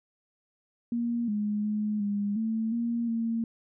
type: tone with pitch steps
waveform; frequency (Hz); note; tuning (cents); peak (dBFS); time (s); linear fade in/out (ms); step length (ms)
sine; 235.9 / 208.8 / 211.3 / 203.7 / 222.7 / 234.3 / 228.6; A#3 / G#3 / G#3 / G#3 / A3 / A#3 / A#3; +21 / +10 / +30 / -33 / +21 / +9 / -34; -26; 0.92-3.44; 2; 360
effects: none